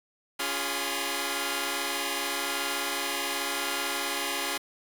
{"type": "tone cluster", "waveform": "5% pulse", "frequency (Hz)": [280.1, 349.9, 410.9, 1016], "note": ["C#4", "F4", "G#4", "B5"], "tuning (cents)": [18, 3, -18, 49], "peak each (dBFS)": -23, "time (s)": [0.39, 4.58], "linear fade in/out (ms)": 10, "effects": ["8-bit"]}